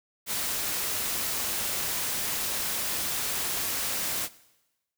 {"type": "noise", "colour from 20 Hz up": "white", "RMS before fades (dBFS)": -30, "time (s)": [0.26, 4.29], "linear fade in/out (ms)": 50, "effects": ["noise-tail reverb RT60 1.0 s tail -19 dB re dry"]}